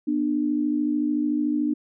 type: tone pair together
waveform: sine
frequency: 245 / 298.6 Hz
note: B3 / D4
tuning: -14 / +29 cents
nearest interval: minor third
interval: 343 cents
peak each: -26 / -22 dBFS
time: 0.07-1.74 s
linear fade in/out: 10 ms
effects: none